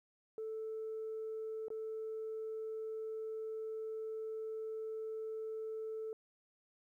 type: tone with dropouts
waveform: sine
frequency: 440 Hz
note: A4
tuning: in tune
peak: -38 dBFS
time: 0.38-6.13 s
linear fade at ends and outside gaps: 1 ms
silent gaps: 1.683-1.703 s
effects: tanh soft clip ceiling -36 dBFS + 13-bit